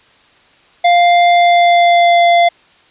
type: tone with pitch glide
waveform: square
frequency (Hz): 698.5 to 690.9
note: F5 to F5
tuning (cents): 0 to -19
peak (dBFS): -7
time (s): 0.84-2.49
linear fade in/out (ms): 10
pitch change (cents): -19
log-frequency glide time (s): 1.32-2.24
effects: white hiss -48 dBFS RMS until 2.9 s + resampled to 8000 Hz